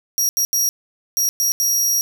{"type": "tone bursts at uneven times", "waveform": "sawtooth", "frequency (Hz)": 5680, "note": "F8", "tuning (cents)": 28, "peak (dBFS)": -13, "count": 6, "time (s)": [[0.18, 0.29], [0.37, 0.45], [0.53, 0.69], [1.17, 1.29], [1.4, 1.52], [1.6, 2.01]], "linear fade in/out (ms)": 0, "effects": []}